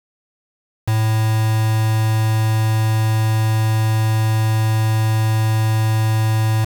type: tone with quantisation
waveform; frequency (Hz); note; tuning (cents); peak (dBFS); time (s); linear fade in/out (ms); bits
triangle; 110; A2; 0; -12; 0.87-6.65; 10; 4
effects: none